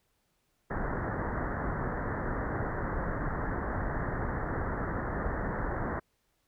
pink low-pass noise, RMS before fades -33 dBFS, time 0.7-6 s, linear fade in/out 10 ms, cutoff 1900 Hz, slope 96 dB/octave, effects pink hiss -75 dBFS RMS until 6.47 s

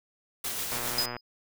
white noise with tremolo, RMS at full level -32 dBFS, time 0.44-1.06 s, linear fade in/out 5 ms, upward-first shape sine, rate 7.4 Hz, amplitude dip 30%
click train, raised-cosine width 0.5 ms, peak -21 dBFS, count 55, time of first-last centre 0.72-1.166 s, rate 121 Hz
triangle tone with exponential decay, 5000 Hz, D#8, 8 cents sharp, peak -21 dBFS, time 0.98-1.21 s, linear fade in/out 5 ms, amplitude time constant 50 ms
effects none

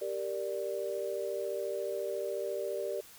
sine chord, G minor, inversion none, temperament equal, 392 / 466.2 / 587.3 Hz, G4 / Bb4 / D5, 0 / 0 / 0 cents, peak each -37 / -38 / -36 dBFS, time 0.01-3.01 s, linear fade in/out 10 ms, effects white hiss -54 dBFS RMS until 3.18 s

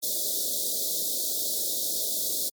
white band-stop noise, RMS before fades -28 dBFS, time 0.02-2.5 s, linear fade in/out 20 ms, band 660 to 3500 Hz, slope 96 dB/octave, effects high-pass 300 Hz 12 dB/octave + MP3 96 kbps

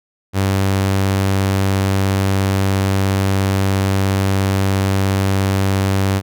sawtooth tone, 97 Hz, G2, 18 cents flat, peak -10 dBFS, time 0.33-6.22 s, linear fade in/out 50 ms, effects none

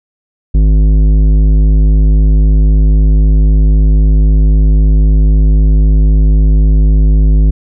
sine tone with tanh clipping, 51.91 Hz, G#1, in tune, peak -6 dBFS, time 0.54-7.51 s, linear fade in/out 10 ms, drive 12 dB, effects none

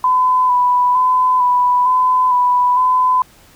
sine tone with vibrato, 1000 Hz, B5, 21 cents sharp, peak -10 dBFS, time 0.04-3.22 s, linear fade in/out 2 ms, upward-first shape square, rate 1.1 Hz, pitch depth 20 cents each way, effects pink hiss -47 dBFS RMS until 3.55 s

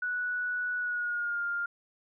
sine tone with pitch glide, 1474 to 1403.4 Hz, F#6 to F6, -7 to +8 cents, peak -29 dBFS, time 0.02-1.66 s, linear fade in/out 5 ms, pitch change -85 cents, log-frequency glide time 0.78-1.44 s, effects none

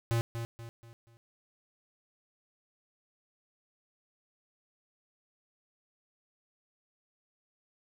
square tone with echo, 116 Hz, A#2, 8 cents flat, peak -27 dBFS, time 0.11-0.21 s, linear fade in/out 0 ms, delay 240 ms, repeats 4, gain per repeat -8 dB, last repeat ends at 1.17 s, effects none

